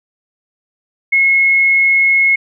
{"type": "tone", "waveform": "sine", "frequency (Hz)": 2172, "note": "C#7", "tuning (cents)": -36, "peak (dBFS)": -8, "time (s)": [1.12, 2.36], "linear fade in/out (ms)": 10, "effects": []}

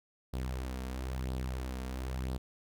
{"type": "tone with flanger", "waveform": "sawtooth", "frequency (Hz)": 64.2, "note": "C2", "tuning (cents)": -32, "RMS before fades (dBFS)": -37, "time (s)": [0.33, 2.38], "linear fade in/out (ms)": 10, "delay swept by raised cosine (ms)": [0.22, 4.42], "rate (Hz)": 1, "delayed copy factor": 0.5, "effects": []}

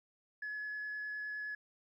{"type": "tone with vibrato", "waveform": "sine", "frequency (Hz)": 1700, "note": "G#6", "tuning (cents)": 40, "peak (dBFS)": -37, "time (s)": [0.42, 1.55], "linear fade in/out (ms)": 5, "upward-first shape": "triangle", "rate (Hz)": 9.7, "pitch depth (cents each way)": 8, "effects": ["tanh soft clip ceiling -35 dBFS", "13-bit"]}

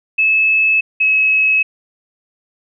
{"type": "tone pair in turn", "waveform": "sine", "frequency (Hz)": [2600, 2572], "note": ["E7", "E7"], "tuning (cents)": [-24, -43], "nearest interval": "unison", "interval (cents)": 19, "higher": "first", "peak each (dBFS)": -10, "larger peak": "neither", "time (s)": [[0.18, 0.81], [1, 1.63]], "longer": "neither", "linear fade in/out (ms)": 10, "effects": []}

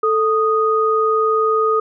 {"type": "tone pair together", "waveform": "sine", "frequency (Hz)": [440, 1241.1], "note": ["A4", "D#6"], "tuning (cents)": [0, -5], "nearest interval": "octave + tritone", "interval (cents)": 1795, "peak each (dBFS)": -16, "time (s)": [0.03, 1.8], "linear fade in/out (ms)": 5, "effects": []}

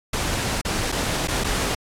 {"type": "noise with dropouts", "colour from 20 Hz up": "pink", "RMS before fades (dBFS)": -24, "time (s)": [0.13, 1.75], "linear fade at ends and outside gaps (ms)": 5, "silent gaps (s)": [[0.614, 0.649], [0.919, 0.923], [1.275, 1.282], [1.439, 1.443]], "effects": ["low-pass 10000 Hz 12 dB/octave", "AAC 64 kbps"]}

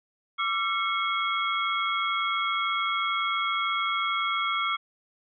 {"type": "tone cluster", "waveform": "sine", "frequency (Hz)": [1166, 1353, 2184, 3305], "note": ["D6", "E6", "C#7", "G#7"], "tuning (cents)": [-13, 45, -26, -9], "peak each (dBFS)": [-30, -29, -30, -32], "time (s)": [0.38, 4.77], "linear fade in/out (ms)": 20, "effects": []}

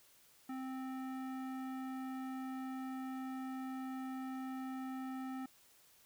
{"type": "tone with low-pass filter", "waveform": "square", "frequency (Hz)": 261.6, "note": "C4", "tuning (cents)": 0, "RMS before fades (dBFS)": -43, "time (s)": [0.49, 5.46], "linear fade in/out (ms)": 5, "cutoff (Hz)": 1600, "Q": 1.1, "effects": ["white hiss -66 dBFS RMS until 6.05 s"]}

